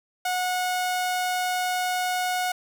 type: tone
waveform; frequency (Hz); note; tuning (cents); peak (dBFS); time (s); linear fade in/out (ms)
sawtooth; 730; F#5; -24; -20; 0.25-2.52; 5
effects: none